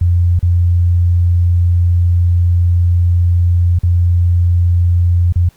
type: tone with dropouts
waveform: sine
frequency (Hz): 87.31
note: F2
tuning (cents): 0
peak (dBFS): -8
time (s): 0.01-5.49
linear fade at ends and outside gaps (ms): 5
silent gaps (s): 0.392-0.427 / 3.789-3.833 / 5.325-5.357
effects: pink hiss -51 dBFS RMS until 5.56 s